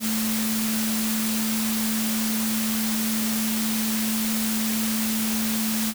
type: tone in noise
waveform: sine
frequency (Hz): 220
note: A3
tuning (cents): 0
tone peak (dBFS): -24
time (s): 0-5.94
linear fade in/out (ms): 50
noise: white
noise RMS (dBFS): -28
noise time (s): 0-5.94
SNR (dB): +1
effects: none